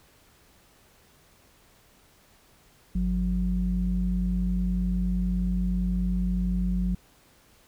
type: tone pair together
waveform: sine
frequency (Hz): 50.93 / 181.6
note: G#1 / F#3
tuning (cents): -33 / -32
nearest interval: octave + minor seventh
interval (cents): 2201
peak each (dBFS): -25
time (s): 2.95-6.95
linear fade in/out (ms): 5
effects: tanh soft clip ceiling -16 dBFS + pink hiss -59 dBFS RMS until 7.67 s